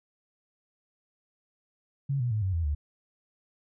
sine tone with pitch steps, 138.59 / 122.05 / 107.49 / 94.66 / 83.36 / 73.42 Hz, C#3 / B2 / A2 / F#2 / E2 / D2, 0 / -20 / -40 / +40 / +20 / 0 cents, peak -25 dBFS, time 2.09-2.75 s, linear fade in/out 10 ms, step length 110 ms, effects none

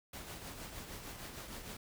pink noise with tremolo, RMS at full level -45 dBFS, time 0.13-1.77 s, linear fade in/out 5 ms, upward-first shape triangle, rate 6.5 Hz, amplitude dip 50%, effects none

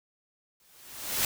white noise with exponential growth, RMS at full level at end -25 dBFS, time 0.6-1.25 s, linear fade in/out 1 ms, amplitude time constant 140 ms, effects none

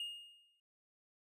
triangle tone with exponential decay, 2844 Hz, F7, 31 cents sharp, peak -36 dBFS, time 0-0.6 s, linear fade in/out 2 ms, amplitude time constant 130 ms, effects noise-tail reverb RT60 0.1 s tail -18 dB re dry + resampled to 32000 Hz

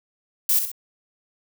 violet noise with echo, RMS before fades -19 dBFS, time 0.49-0.59 s, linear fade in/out 2 ms, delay 63 ms, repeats 2, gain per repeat -7 dB, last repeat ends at 0.716 s, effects none

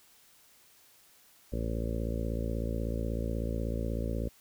harmonic tone, 56.3 Hz, A1, 40 cents sharp, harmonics 1 / 2 / 3 / 4 / 5 / 6 / 7 / 8 / 9 / 10, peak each -33 / -37 / -43 / -39 / -43 / -44 / -46 / -44 / -43 / -44 dBFS, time 1.52-4.29 s, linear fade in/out 10 ms, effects white hiss -61 dBFS RMS until 4.4 s

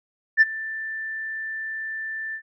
sine tone with ADSR envelope, 1771 Hz, A6, 11 cents sharp, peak -8 dBFS, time 0.37-2.42 s, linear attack 43 ms, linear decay 28 ms, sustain -20 dB, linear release 77 ms, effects tanh soft clip ceiling -7 dBFS

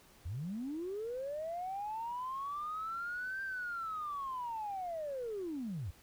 sine linear two-way sweep, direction up then down, 72.7 to 1583 to 72.7 Hz, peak -36 dBFS, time 0.25-5.91 s, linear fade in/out 10 ms, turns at 3.43 s, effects tanh soft clip ceiling -32 dBFS + pink hiss -62 dBFS RMS until 6.02 s

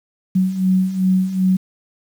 sine beating tone pair, 185 / 187.6 Hz, F#3 / F#3, 0 / +24 cents, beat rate 2.6 Hz, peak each -20 / -15 dBFS, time 0.35-1.57 s, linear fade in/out 10 ms, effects 7-bit

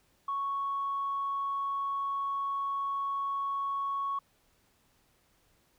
sine tone, 1108.7 Hz, C#6, in tune, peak -29 dBFS, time 0.28-4.19 s, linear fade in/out 5 ms, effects tanh soft clip ceiling -25 dBFS + pink hiss -69 dBFS RMS until 5.78 s

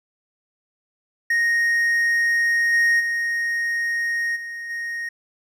triangle tone with level steps, 1864.7 Hz, A#6, in tune, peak -15 / -13 / -19 / -28 / -24 dBFS, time 1.3-5.09 s, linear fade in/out 5 ms, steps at 2.72 / 2.99 / 4.35 / 4.69 s, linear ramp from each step 20 ms, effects none

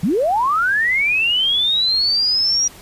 sine linear sweep, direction up, 148.6 to 5760 Hz, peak -14 dBFS, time 0.03-2.68 s, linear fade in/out 5 ms, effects pink hiss -41 dBFS RMS until 2.81 s + resampled to 32000 Hz

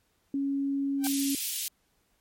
sine tone, 277.2 Hz, C#4, in tune, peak -26 dBFS, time 0.34-1.35 s, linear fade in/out 2 ms
sawtooth tone with exponential growth, 779 Hz, G5, 11 cents flat, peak -26 dBFS, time 0.98-1.07 s, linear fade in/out 0 ms, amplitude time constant 19 ms
white high-pass noise, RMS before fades -32 dBFS, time 1.04-1.68 s, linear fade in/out 0 ms, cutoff 2600 Hz, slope 24 dB/octave
effects pink hiss -71 dBFS RMS until 2.2 s + MP3 64 kbps

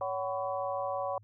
harmonic tone with a mistuned harmonic, 187.6 Hz, F#3, 24 cents sharp, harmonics 3 / 4 / 5 / 6, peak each -34 / -36 / -38 / -40 dBFS, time 0.01-1.18 s, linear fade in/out 2 ms, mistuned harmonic 5, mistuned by +110 cents, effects added 105 Hz sine -55 dBFS peak until 1.23 s

